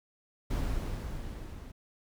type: noise with level ramp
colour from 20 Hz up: brown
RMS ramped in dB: -30 to -45 dBFS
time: 0.5-1.72 s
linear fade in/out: 10 ms
effects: none